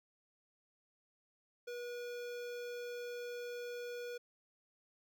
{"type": "tone with notch filter", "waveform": "square", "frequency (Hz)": 483.5, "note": "B4", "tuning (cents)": -37, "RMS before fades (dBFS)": -44, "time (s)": [1.67, 4.18], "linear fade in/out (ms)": 10, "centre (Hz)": 9600, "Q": 1.1, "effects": []}